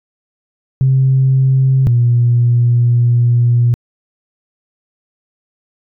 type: tone pair in turn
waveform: sine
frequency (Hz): 132.5 / 120.02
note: C3 / B2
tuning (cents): +22 / -49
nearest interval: major second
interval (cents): 171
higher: first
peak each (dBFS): -7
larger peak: neither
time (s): 0.81-1.87 / 1.87-3.74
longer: second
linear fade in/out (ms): 0
effects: tanh soft clip ceiling -3 dBFS